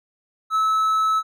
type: tone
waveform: triangle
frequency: 1300 Hz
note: E6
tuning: 24 cents flat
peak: -15 dBFS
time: 0.5-1.23 s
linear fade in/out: 50 ms
effects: none